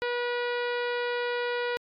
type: harmonic tone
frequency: 484.6 Hz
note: B4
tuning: 33 cents flat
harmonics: 1 / 2 / 3 / 4 / 5 / 6 / 7 / 8 / 9 / 10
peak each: -29 / -36 / -35 / -38 / -41 / -44 / -47 / -46 / -50 / -51 dBFS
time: 0.02-1.77 s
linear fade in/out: 0 ms
effects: AAC 64 kbps